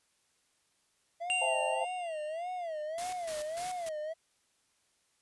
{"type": "tone with vibrato", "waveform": "triangle", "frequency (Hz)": 666, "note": "E5", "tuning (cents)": 18, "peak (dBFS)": -33, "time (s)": [1.2, 4.14], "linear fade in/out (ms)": 20, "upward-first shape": "sine", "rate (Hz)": 1.7, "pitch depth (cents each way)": 170}
{"type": "tone with exponential decay", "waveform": "square", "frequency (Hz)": 2779, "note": "F7", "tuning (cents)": -9, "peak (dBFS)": -28, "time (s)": [1.3, 2.82], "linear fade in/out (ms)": 0, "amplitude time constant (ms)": 330}
{"type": "chord", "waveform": "sine", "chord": "A minor seventh", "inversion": "first", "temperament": "equal", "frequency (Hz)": [523.3, 659.3, 784, 880], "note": ["C5", "E5", "G5", "A5"], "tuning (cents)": [0, 0, 0, 0], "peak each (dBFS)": -36, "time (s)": [1.41, 1.85], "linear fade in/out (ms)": 10}
{"type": "noise with tremolo", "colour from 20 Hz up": "white", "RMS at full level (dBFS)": -42, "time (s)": [2.98, 3.89], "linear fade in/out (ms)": 2, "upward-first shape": "square", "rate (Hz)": 3.4, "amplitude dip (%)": 70}
{"effects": ["white hiss -73 dBFS RMS until 5.21 s", "resampled to 24000 Hz"]}